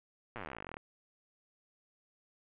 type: slowing click train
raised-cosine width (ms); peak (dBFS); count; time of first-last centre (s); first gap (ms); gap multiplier
0.5; -27; 27; 0.36-0.769; 8; 1.05
effects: resampled to 8000 Hz + 10-bit